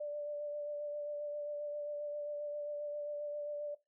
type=tone with vibrato; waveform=sine; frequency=588 Hz; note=D5; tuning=2 cents sharp; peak=-37 dBFS; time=0-3.75 s; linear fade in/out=10 ms; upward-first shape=sine; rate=7.5 Hz; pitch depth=16 cents each way; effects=noise-tail reverb RT60 0.2 s tail -17 dB re dry